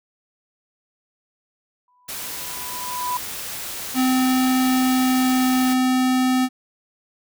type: tone with exponential growth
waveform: sine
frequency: 991 Hz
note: B5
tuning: 6 cents sharp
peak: -20 dBFS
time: 1.88-3.17 s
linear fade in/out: 2 ms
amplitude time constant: 280 ms
type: noise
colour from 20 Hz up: white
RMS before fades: -31 dBFS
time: 2.08-5.74 s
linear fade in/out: 10 ms
type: tone with pitch glide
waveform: square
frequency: 257.7 to 256.2 Hz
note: C4 to C4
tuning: -26 to -36 cents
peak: -17 dBFS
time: 3.94-6.49 s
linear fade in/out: 50 ms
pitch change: -10 cents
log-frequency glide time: 4.54-5.74 s
effects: none